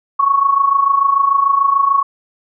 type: tone with amplitude modulation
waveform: sine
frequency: 1108.7 Hz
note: C#6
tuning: in tune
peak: -7 dBFS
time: 0.19-2.03 s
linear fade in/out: 10 ms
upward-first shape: sine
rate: 26.8 Hz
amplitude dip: 70%
effects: none